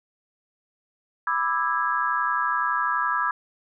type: chord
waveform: sine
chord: E dominant seventh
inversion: second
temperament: just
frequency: 988.9 / 1186.7 / 1318.5 / 1648.1 Hz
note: B5 / D6 / E6 / G#6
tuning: +2 / +18 / 0 / -14 cents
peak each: -27 dBFS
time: 1.27-3.31 s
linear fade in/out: 2 ms
effects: none